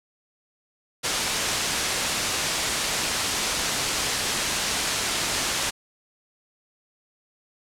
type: low-pass noise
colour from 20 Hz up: white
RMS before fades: -26 dBFS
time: 1.03-5.71 s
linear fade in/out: 20 ms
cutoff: 7400 Hz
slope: 12 dB/octave
effects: low-pass 12000 Hz 12 dB/octave